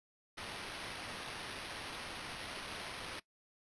violet noise with sample-and-hold, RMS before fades -45 dBFS, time 0.37-3.2 s, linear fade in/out 10 ms, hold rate 7350 Hz, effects noise-tail reverb RT60 0.1 s tail -20 dB re dry + resampled to 24000 Hz

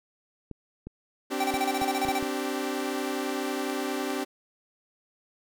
clicks, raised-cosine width 3 ms, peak -25 dBFS, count 7, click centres 0.513 / 0.87 / 1.541 / 1.818 / 2.052 / 2.087 / 2.227 s
sawtooth chord, C suspended second, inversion none, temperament equal with one note detuned, 261.6 / 293.7 / 387.5 Hz, C4 / D4 / G4, 0 / 0 / -20 cents, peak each -29 dBFS, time 1.3-4.25 s, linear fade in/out 20 ms
square tone bursts, 777 Hz, G5, 16 cents flat, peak -26 dBFS, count 12, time 1.4-2.189 s, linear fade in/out 5 ms, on 41 ms, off 27 ms
effects none

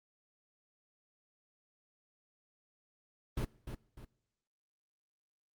brown noise with echo, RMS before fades -34 dBFS, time 3.37-3.45 s, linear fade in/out 5 ms, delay 300 ms, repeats 2, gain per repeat -8 dB, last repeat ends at 4.05 s, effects noise-tail reverb RT60 0.9 s tail -23 dB re dry + Opus 24 kbps

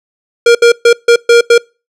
square tone bursts at uneven times, 471 Hz, A#4, 18 cents sharp, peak -3 dBFS, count 6, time 0.46-0.55 / 0.62-0.72 / 0.85-0.93 / 1.08-1.16 / 1.29-1.41 / 1.5-1.58 s, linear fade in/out 5 ms, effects noise-tail reverb RT60 0.3 s tail -26 dB re dry + low-pass 7000 Hz 12 dB/octave

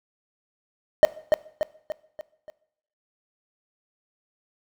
triangle tone with echo, 614 Hz, D#5, 23 cents flat, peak -6 dBFS, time 1.03-1.05 s, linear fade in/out 0 ms, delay 290 ms, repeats 5, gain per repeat -6 dB, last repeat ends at 2.5 s, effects noise-tail reverb RT60 0.7 s tail -19 dB re dry

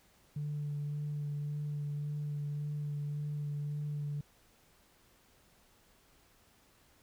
sine tone with vibrato, 146.83 Hz, D3, in tune, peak -33 dBFS, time 0.36-4.21 s, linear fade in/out 5 ms, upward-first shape sine, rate 1.8 Hz, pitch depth 14 cents each way, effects tanh soft clip ceiling -31 dBFS + pink hiss -66 dBFS RMS until 7.02 s

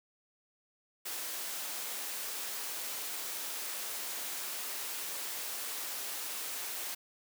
white high-pass noise, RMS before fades -39 dBFS, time 1.05-6.95 s, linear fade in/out 10 ms, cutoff 340 Hz, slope 12 dB/octave, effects none

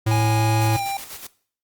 square tone, 110 Hz, A2, in tune, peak -18 dBFS, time 0.06-0.77 s, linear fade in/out 10 ms
square tone with pitch glide, 830.6 to 790.3 Hz, G#5 to G5, 0 to +14 cents, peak -24 dBFS, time 0.11-0.97 s, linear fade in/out 2 ms, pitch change -86 cents, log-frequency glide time 0.71-0.82 s
white noise with tremolo, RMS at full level -35 dBFS, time 0.61-1.27 s, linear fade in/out 5 ms, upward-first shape square, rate 8.1 Hz, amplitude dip 55%
effects noise-tail reverb RT60 0.5 s tail -19 dB re dry + Opus 48 kbps

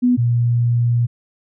sine tone pair in turn, 246.9 / 119.31 Hz, B3 / A#2, 0 / +41 cents, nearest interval octave + minor second, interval 1259 cents, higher first, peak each -11 / -13 dBFS, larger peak first, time 0.02-0.17 / 0.17-1.07 s, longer second, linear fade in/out 20 ms, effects none

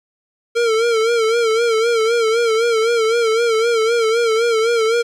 square tone with vibrato, 456.3 Hz, A#4, 37 cents flat, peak -14 dBFS, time 0.55-5.03 s, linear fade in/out 20 ms, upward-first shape sine, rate 3.9 Hz, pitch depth 72 cents each way, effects low-pass 7000 Hz 12 dB/octave + 9-bit

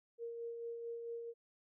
sine tone with tremolo, 466.2 Hz, A#4, in tune, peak -40 dBFS, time 0.18-1.34 s, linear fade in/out 50 ms, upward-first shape sine, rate 4.5 Hz, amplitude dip 35%, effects none

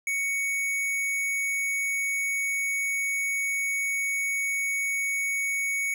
square tone, 2229 Hz, C#7, 9 cents sharp, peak -26 dBFS, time 0.07-5.94 s, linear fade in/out 2 ms, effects none

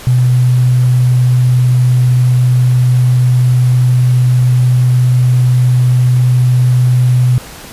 sine tone with sample-and-hold, 125.1 Hz, B2, 23 cents sharp, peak -6 dBFS, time 0.07-7.38 s, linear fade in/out 0 ms, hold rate 11025 Hz, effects pink hiss -31 dBFS RMS until 7.72 s + resampled to 32000 Hz

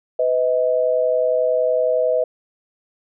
sine tone pair together, 502 / 632.9 Hz, B4 / D#5, +28 / +29 cents, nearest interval major third, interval 401 cents, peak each -18 dBFS, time 0.19-2.24 s, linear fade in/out 5 ms, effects none

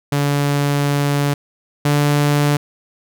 sawtooth tone pair in turn, 143.2 / 145.7 Hz, D3 / D3, -43 / -13 cents, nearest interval unison, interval 30 cents, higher second, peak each -11 / -9 dBFS, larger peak second, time 0.12-1.34 / 1.85-2.57 s, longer first, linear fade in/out 5 ms, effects none

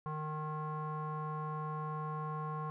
square tone with low-pass filter, 153.8 Hz, D#3, 20 cents flat, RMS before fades -39 dBFS, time 0.06-2.7 s, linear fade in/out 0 ms, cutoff 1100 Hz, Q 5.8, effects none

